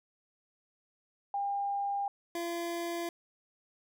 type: tone pair in turn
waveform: sine / 25% pulse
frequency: 802 / 341.3 Hz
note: G5 / F4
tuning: +39 / -40 cents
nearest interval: octave + minor third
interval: 1479 cents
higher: first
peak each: -30 / -30 dBFS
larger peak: neither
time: 1.34-2.08 / 2.35-3.09 s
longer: neither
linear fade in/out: 2 ms
effects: none